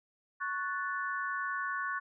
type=chord; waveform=sine; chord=F# minor; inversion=second; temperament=equal with one note detuned; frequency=1108.7 / 1480 / 1750.9 Hz; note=C#6 / F#6 / A6; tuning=0 / 0 / -9 cents; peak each=-36 / -36 / -39 dBFS; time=0.4-2 s; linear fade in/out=20 ms; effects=none